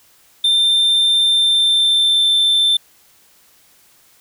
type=tone with pitch glide; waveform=triangle; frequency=3584 to 3553 Hz; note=A7 to A7; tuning=+31 to +16 cents; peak=-10 dBFS; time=0.44-2.77 s; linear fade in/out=5 ms; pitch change=-15 cents; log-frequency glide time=1.23-2.28 s; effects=white hiss -52 dBFS RMS until 4.2 s